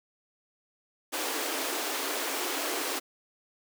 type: high-pass noise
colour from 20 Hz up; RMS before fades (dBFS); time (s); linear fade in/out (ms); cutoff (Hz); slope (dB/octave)
pink; -32; 1.12-3; 20; 270; 96
effects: none